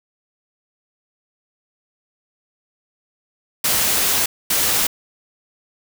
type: noise bursts at uneven times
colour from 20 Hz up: white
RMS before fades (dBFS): -18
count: 2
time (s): 3.64-4.26 / 4.5-4.87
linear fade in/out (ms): 5
effects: none